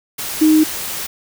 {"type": "tone in noise", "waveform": "sine", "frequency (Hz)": 311.1, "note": "D#4", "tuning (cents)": 0, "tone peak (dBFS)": -8, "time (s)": [0.41, 0.64], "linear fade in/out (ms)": 10, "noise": "white", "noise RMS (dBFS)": -25, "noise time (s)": [0.18, 1.07], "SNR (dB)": 14, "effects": []}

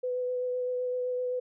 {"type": "tone with vibrato", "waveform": "sine", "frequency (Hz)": 499.6, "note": "B4", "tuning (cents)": 20, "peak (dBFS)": -28, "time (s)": [0.03, 1.4], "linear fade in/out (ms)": 10, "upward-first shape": "sine", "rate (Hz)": 7.8, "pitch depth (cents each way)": 13, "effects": []}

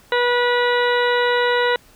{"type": "harmonic tone with a mistuned harmonic", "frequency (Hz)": 486.7, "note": "B4", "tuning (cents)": -25, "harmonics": [1, 2, 3, 4, 5, 6, 7, 8], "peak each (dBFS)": [-18, -22, -23, -24, -36, -30, -36, -28], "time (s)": [0.12, 1.76], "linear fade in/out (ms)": 2, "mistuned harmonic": 7, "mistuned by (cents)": 35, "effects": ["pink hiss -51 dBFS RMS until 1.95 s"]}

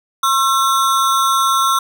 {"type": "ring-modulated tone", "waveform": "square", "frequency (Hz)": 1212, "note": "D#6", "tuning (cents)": -46, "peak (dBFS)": -10, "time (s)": [0.23, 1.79], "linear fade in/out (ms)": 5, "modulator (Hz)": 131, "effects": []}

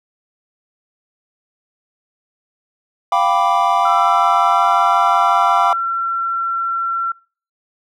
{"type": "chord", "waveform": "triangle", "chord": "G dominant seventh", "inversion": "third", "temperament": "equal", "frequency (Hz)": [698.5, 784, 987.8, 1174.7], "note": ["F5", "G5", "B5", "D6"], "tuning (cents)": [0, 0, 0, 0], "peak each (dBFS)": -16, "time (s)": [3.12, 5.73], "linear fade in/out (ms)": 2}
{"type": "tone with pitch glide", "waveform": "sine", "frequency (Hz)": [1340, 1357.1], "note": ["E6", "E6"], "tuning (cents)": [28, 50], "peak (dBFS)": -17, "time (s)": [3.85, 7.12], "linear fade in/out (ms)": 5, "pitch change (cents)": 22, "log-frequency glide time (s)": [4.45, 4.67]}
{"effects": ["noise-tail reverb RT60 0.4 s tail -25 dB re dry"]}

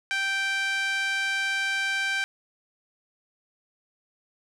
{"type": "tone with band-pass filter", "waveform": "5% pulse", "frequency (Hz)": 782, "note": "G5", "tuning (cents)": -4, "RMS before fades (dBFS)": -27, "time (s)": [0.11, 2.24], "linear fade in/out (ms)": 0, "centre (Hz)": 1800, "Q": 2.7, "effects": []}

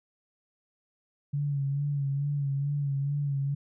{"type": "tone with vibrato", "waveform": "sine", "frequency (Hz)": 141.4, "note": "C#3", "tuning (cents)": 35, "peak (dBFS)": -26, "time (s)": [1.33, 3.55], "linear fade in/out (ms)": 10, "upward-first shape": "sine", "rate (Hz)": 2.3, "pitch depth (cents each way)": 44, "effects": []}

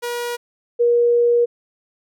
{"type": "tone pair in turn", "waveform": ["sawtooth", "sine"], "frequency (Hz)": [480, 476.4], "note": ["B4", "A#4"], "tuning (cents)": [-49, 38], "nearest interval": "unison", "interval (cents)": 13, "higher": "first", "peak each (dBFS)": [-19, -12], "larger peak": "second", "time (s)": [[0.02, 0.37], [0.79, 1.46]], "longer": "second", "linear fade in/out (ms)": 20, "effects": []}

